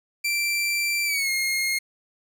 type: tone with pitch glide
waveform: sawtooth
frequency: 2349 to 2142 Hz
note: D7 to C7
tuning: 0 to +40 cents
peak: -19 dBFS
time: 0.24-1.79 s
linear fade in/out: 10 ms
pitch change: -160 cents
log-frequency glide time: 1.05-1.3 s
effects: none